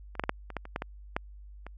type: clicks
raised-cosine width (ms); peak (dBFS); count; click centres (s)
0.5; -30 / -13 / -15 / -10 / -26 / -17 / -28 / -16 / -18 / -13 / -27; 11; 0.153 / 0.196 / 0.238 / 0.294 / 0.503 / 0.567 / 0.654 / 0.761 / 0.821 / 1.165 / 1.666
effects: added 50 Hz sine -45 dBFS peak until 1.77 s